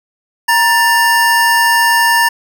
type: tone pair together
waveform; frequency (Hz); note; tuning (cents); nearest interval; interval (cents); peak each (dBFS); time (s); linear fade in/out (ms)
square; 939 / 1772.6; A#5 / A6; +12 / +12; major seventh; 1100; -12; 0.48-2.29; 10
effects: none